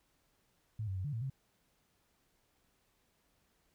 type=tone with pitch steps; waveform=sine; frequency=108.4 / 95.5 / 93.3 / 145.8 / 113.4 / 133.9 Hz; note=A2 / G2 / F#2 / D3 / A#2 / C3; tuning=-25 / -45 / +15 / -12 / -47 / +40 cents; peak=-35 dBFS; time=0.79-1.3 s; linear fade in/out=5 ms; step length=85 ms; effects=pink hiss -75 dBFS RMS until 3.74 s